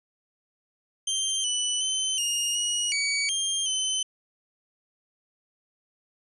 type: tone with pitch steps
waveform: 20% pulse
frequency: 3146 / 2979 / 3068 / 2845 / 2899 / 2265 / 3196 / 3053 Hz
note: G7 / F#7 / G7 / F7 / F#7 / C#7 / G7 / G7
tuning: +6 / +11 / -38 / +31 / -36 / +37 / +33 / -46 cents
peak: -19 dBFS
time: 1.07-4.03 s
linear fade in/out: 5 ms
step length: 370 ms
effects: resampled to 24000 Hz